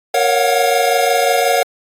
square chord, Gb major seventh, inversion first, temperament equal with one note detuned, 466.2 / 554.4 / 714.4 / 740 Hz, Bb4 / Db5 / F5 / Gb5, 0 / 0 / +39 / 0 cents, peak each -19 / -18 / -17 / -20 dBFS, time 0.14-1.63 s, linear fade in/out 5 ms, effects AAC 48 kbps

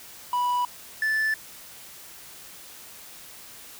triangle tone pair in turn, 982 / 1751.7 Hz, B5 / A6, -10 / -8 cents, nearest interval minor seventh, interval 1002 cents, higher second, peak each -20 / -20 dBFS, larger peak neither, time 0.33-0.65 / 1.02-1.34 s, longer neither, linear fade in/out 2 ms, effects white hiss -45 dBFS RMS until 3.79 s

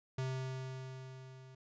square tone with level ramp, 130.81 Hz, C3, in tune, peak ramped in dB -35 to -54 dBFS, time 0.18-1.55 s, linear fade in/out 5 ms, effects resampled to 16000 Hz

